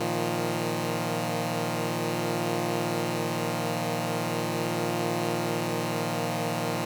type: chord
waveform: 10% pulse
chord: Bb suspended fourth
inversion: none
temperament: equal with one note detuned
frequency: 116.54 / 156.83 / 174.61 Hz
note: Bb2 / Eb3 / F3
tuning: 0 / +14 / 0 cents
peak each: -23 dBFS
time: 0-6.85 s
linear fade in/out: 5 ms
effects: none